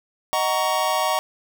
square chord, D# minor seventh, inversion none, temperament just, 622.3 / 746.7 / 933.4 / 1120.1 Hz, D#5 / F#5 / A#5 / C#6, 0 / +16 / +2 / +18 cents, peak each -26 dBFS, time 0.33-1.19 s, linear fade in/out 0 ms, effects none

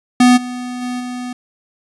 square tone with level steps, 247.9 Hz, B3, 7 cents sharp, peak -7 / -24 / -21 / -24 dBFS, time 0.2-1.33 s, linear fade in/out 5 ms, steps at 0.36 / 0.81 / 0.99 s, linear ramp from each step 20 ms, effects resampled to 24000 Hz + 8-bit

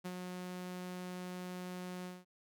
sawtooth tone with ADSR envelope, 181.2 Hz, F#3, 36 cents flat, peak -35 dBFS, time 0.04-2.25 s, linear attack 18 ms, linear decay 50 ms, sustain -3 dB, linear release 200 ms, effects none

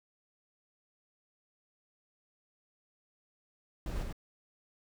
brown noise with echo, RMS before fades -37 dBFS, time 3.86-4.03 s, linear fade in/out 2 ms, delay 97 ms, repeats 1, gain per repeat -2 dB, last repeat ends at 4.127 s, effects none

